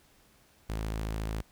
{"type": "tone", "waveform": "sawtooth", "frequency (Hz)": 54, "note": "A1", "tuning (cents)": -32, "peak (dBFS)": -28, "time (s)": [0.69, 1.42], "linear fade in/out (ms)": 10, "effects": ["pink hiss -63 dBFS RMS until 1.51 s"]}